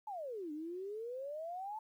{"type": "exponential two-way sweep", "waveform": "sine", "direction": "down then up", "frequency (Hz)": [886, 293.7, 886], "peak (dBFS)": -40, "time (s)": [0.07, 1.79], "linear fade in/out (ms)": 5, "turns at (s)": 0.52, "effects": ["12-bit"]}